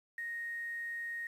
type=tone with quantisation; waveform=sine; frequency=1864.7 Hz; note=A#6; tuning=in tune; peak=-37 dBFS; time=0.18-1.27 s; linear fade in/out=2 ms; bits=10; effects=resampled to 32000 Hz